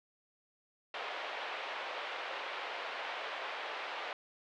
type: band-pass noise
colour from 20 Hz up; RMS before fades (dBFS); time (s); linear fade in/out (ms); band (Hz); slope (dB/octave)
pink; -41; 0.94-4.13; 2; 530 to 3400; 24
effects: none